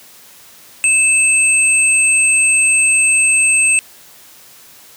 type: tone pair together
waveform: sine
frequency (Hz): 2624 / 8331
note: E7 / C9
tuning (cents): -9 / -9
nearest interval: octave + minor sixth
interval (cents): 2000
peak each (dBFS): -12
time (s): 0.84-3.79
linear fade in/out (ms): 0
effects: white hiss -42 dBFS RMS until 4.96 s + high-pass 80 Hz 12 dB/octave